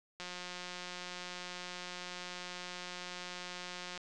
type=click train; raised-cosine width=0.2 ms; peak=-26 dBFS; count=677; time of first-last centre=0.2-3.977 s; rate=179 Hz; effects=resampled to 24000 Hz